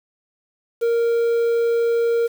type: tone with quantisation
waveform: triangle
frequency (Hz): 466.2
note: A#4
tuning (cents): 0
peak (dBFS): -14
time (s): 0.81-2.28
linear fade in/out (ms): 20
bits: 7
effects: none